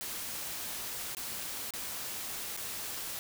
white noise with dropouts, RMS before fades -39 dBFS, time 0.01-3.19 s, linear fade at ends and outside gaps 0 ms, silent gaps 1.149-1.169 / 1.706-1.737 / 2.566-2.574 s, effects none

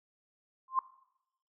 sine tone with exponential growth, 1051 Hz, C6, 7 cents sharp, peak -21 dBFS, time 0.68-0.79 s, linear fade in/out 2 ms, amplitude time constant 23 ms, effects noise-tail reverb RT60 0.8 s tail -19 dB re dry

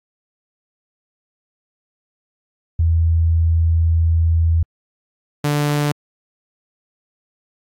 sine / sawtooth tone pair in turn, 82.41 / 146.84 Hz, E2 / D3, 0 / 0 cents, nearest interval minor seventh, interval 1000 cents, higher second, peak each -12 dBFS, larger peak neither, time 2.79-4.63 / 5.44-5.92 s, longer first, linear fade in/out 5 ms, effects AAC 64 kbps

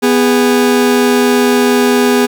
40% pulse tone pair together, 247.5 / 410.7 Hz, B3 / G#4, +4 / -19 cents, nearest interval major sixth, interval 877 cents, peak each -10 dBFS, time 0.02-2.27 s, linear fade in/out 20 ms, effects none

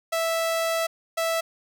sawtooth tone pair in turn, 658 / 658 Hz, E5 / E5, -3 / -3 cents, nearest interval unison, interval 0 cents, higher neither, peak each -19 dBFS, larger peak neither, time 0.12-0.87 / 1.17-1.41 s, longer first, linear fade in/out 10 ms, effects none

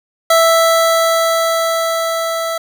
25% pulse tone with level ramp, 659.3 Hz, E5, in tune, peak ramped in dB -4 to -14 dBFS, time 0.3-2.58 s, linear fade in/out 5 ms, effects none

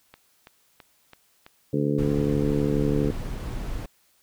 click train, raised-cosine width 0.3 ms, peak -28 dBFS, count 5, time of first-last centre 0.14-1.465 s, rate 3.02 Hz
harmonic tone, 72.2 Hz, D2, 29 cents flat, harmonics 2 / 3 / 4 / 5 / 6 / 7, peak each -26 / -29 / -26 / -33 / -28 / -33 dBFS, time 1.73-3.11 s, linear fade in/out 5 ms
brown noise, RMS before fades -31 dBFS, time 1.98-3.86 s, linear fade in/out 5 ms
effects white hiss -64 dBFS RMS until 4.22 s

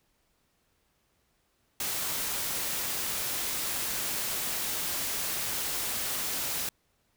white noise, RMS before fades -32 dBFS, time 1.8-6.69 s, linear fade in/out 2 ms, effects pink hiss -72 dBFS RMS until 7.16 s

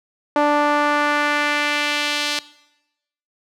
sawtooth tone with band-pass filter sweep, 293.7 Hz, D4, in tune, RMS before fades -19 dBFS, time 0.36-2.39 s, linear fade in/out 0 ms, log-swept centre 800 to 4000 Hz, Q 1.3, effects noise-tail reverb RT60 0.9 s tail -19 dB re dry

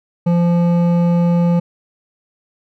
sine tone with hard clipping, 172.6 Hz, F3, 20 cents flat, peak -13 dBFS, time 0.26-1.6 s, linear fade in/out 10 ms, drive 10 dB, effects none

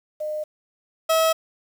sine / 30% pulse tone pair in turn, 610 / 645.3 Hz, D#5 / E5, -34 / -37 cents, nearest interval minor second, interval 97 cents, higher second, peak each -25 / -14 dBFS, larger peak second, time 0.2-0.44 / 1.09-1.33 s, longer neither, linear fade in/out 10 ms, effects 8-bit

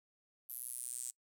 square tone with high-pass filter sweep, 61.6 Hz, B1, 4 cents flat, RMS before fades -44 dBFS, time 0.49-1.11 s, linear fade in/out 10 ms, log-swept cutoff 12000 to 8000 Hz, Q 6.8, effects noise-tail reverb RT60 0.1 s tail -24 dB re dry

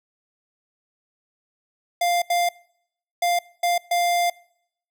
square tone bursts at uneven times, 698.5 Hz, F5, in tune, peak -19 dBFS, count 5, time 2.01-2.22 / 2.3-2.49 / 3.22-3.39 / 3.63-3.78 / 3.91-4.3 s, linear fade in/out 5 ms, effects noise-tail reverb RT60 0.7 s tail -24 dB re dry

